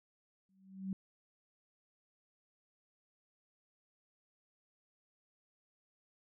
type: tone with exponential growth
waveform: sine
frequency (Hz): 191.4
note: G3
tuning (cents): -41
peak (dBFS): -33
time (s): 0.49-0.93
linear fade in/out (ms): 2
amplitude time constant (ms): 94
effects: none

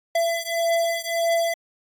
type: beating tone pair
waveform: square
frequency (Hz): 671 / 672.7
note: E5 / E5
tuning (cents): +31 / +35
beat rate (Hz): 1.7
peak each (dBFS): -24 / -25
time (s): 0.15-1.54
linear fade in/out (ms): 5
effects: AAC 64 kbps

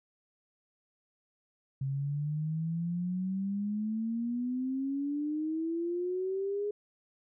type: exponential sweep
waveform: sine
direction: up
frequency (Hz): 133.8 to 417.3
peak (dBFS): -30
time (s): 1.81-6.71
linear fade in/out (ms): 5
effects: none

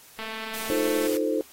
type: click train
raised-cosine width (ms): 0.3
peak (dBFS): -20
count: 195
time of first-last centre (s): 0.19-1.068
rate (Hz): 221
type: noise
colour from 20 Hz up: white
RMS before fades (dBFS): -36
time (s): 0.54-1.17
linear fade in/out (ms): 0
type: chord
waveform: sine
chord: F dominant seventh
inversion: third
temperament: equal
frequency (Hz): 311.1 / 349.2 / 440 / 523.3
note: Eb4 / F4 / A4 / C5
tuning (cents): 0 / 0 / 0 / 0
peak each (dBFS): -27 / -32 / -27 / -28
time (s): 0.7-1.41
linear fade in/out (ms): 0
effects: white hiss -51 dBFS RMS until 1.52 s + AAC 48 kbps

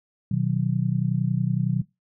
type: chord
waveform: sine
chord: B major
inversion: none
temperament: just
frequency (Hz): 123.47 / 154.34 / 185.21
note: B2 / D#3 / F#3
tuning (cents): 0 / -14 / +2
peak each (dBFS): -25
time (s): 0.31-1.82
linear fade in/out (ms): 5
effects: noise-tail reverb RT60 0.2 s tail -20 dB re dry

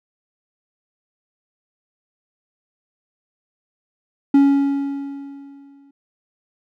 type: tone with exponential decay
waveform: triangle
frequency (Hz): 278.9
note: C#4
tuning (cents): +11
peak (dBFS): -6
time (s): 4.34-5.91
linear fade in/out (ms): 5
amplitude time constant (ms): 340
effects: none

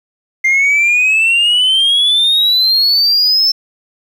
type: exponential sweep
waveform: sine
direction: up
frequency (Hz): 2093 to 5340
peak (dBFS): -6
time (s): 0.44-3.52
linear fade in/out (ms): 10
effects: tanh soft clip ceiling -7 dBFS + 7-bit

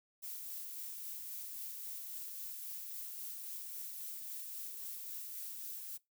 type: noise with tremolo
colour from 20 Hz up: violet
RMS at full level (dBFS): -44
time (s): 0.22-5.98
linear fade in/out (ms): 20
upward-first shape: sine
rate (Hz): 3.7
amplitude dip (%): 25
effects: noise-tail reverb RT60 0.2 s tail -22 dB re dry

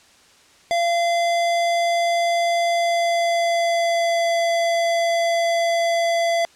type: tone with pitch glide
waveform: square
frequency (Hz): 685 to 677.1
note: F5 to E5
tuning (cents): -34 to +46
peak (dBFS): -18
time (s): 0.71-6.45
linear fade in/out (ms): 0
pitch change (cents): -20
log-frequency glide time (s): 2.7-4.33
effects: white hiss -52 dBFS RMS until 6.55 s + low-pass 7000 Hz 12 dB/octave

